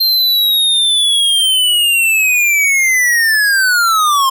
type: linear sweep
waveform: square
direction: down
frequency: 4186 to 1046.5 Hz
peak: -10 dBFS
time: 0-4.3 s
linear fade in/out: 10 ms
effects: none